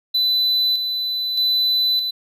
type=tone with tremolo; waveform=triangle; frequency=4000 Hz; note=B7; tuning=21 cents sharp; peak=-14 dBFS; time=0.14-2.11 s; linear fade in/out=10 ms; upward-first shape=square; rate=0.81 Hz; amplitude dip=45%; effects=resampled to 32000 Hz